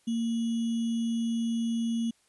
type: tone with sample-and-hold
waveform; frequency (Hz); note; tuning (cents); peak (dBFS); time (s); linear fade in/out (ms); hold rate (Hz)
sine; 230; A#3; -23; -26; 0.07-2.11; 10; 3150
effects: white hiss -67 dBFS RMS until 2.28 s + resampled to 24000 Hz